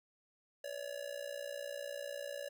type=tone with amplitude modulation; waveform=square; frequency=568 Hz; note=C#5; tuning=42 cents sharp; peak=-38 dBFS; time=0.64-2.49 s; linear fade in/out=5 ms; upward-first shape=sine; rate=60 Hz; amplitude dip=85%; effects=none